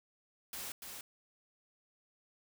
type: noise with echo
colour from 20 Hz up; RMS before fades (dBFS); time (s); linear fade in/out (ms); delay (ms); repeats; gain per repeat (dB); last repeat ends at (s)
white; -43; 0.53-0.72; 2; 290; 1; -4; 1.01
effects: none